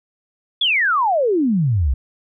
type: exponential sweep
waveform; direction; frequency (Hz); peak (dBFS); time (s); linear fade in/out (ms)
sine; down; 3520 to 59.2; -14; 0.61-1.94; 5
effects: none